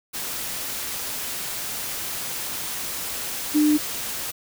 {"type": "tone in noise", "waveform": "sine", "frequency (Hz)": 300, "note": "D4", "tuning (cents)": 37, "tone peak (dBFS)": -15, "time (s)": [3.54, 3.78], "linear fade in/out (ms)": 20, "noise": "white", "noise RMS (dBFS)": -30, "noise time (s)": [0.13, 4.32], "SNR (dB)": 12, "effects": []}